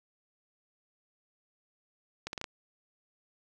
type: accelerating click train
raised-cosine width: 0.2 ms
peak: -19 dBFS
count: 5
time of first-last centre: 2.27-2.442 s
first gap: 61 ms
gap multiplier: 0.77
effects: none